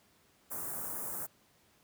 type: band-stop noise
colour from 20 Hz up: white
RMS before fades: -39 dBFS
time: 0.5-1.27 s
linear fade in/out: 20 ms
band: 1400 to 8500 Hz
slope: 24 dB/octave
effects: pink hiss -67 dBFS RMS until 1.83 s + high-pass 80 Hz 12 dB/octave